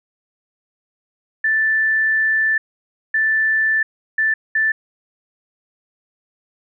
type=tone bursts at uneven times; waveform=sine; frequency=1762 Hz; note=A6; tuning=2 cents sharp; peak=-14 dBFS; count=4; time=1.44-2.58 / 3.14-3.83 / 4.18-4.34 / 4.55-4.72 s; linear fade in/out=5 ms; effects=none